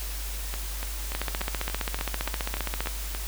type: two click trains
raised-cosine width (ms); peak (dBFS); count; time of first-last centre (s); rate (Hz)
0.3; -17 / -12; 10 / 27; 0.54-3.149 / 1.15-2.872; 3.45 / 15.1
effects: added 50 Hz sine -32 dBFS peak until 3.27 s + white hiss -38 dBFS RMS until 3.27 s